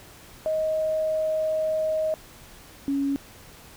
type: tone pair in turn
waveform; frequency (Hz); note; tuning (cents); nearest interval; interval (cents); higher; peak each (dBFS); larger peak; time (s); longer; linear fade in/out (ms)
sine; 628 / 278.1; D#5 / C#4; +16 / +6; octave + major second; 1410; first; -22; neither; 0.46-2.14 / 2.88-3.16; first; 0
effects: pink hiss -48 dBFS RMS until 3.76 s